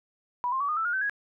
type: tone with pitch steps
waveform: sine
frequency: 980 / 1056.4 / 1138.8 / 1227.6 / 1323.3 / 1426.5 / 1537.8 / 1657.7 Hz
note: B5 / C6 / C#6 / D#6 / E6 / F6 / G6 / G#6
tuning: -14 / +16 / +46 / -24 / +6 / +36 / -34 / -4 cents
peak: -25 dBFS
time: 0.44-1.096 s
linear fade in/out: 0 ms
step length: 82 ms
effects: none